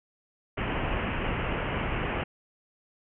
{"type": "low-pass noise", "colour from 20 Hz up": "pink", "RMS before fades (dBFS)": -30, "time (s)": [0.57, 2.24], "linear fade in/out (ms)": 10, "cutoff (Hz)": 3000, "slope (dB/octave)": 96, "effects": []}